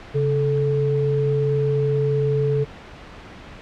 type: tone pair together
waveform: sine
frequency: 137.9 / 435.9 Hz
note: C#3 / A4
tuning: -9 / -16 cents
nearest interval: octave + minor sixth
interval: 1993 cents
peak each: -20 dBFS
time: 0.14-2.65 s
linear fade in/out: 20 ms
effects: pink hiss -40 dBFS RMS until 3.61 s + low-pass 3000 Hz 12 dB/octave